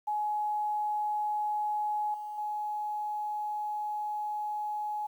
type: tone with level steps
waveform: sine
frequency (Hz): 842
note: G#5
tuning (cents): +24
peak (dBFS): -28 / -36 / -31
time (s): 0.07-5.07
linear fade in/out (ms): 10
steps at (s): 2.14 / 2.38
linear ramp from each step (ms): 2
effects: 10-bit